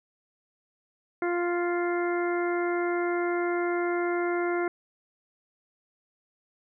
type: harmonic tone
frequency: 349.2 Hz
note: F4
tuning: in tune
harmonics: 1 / 2 / 3 / 4 / 5 / 6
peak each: -26 / -33 / -38 / -35 / -41 / -38 dBFS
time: 1.22-4.68 s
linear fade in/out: 2 ms
effects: none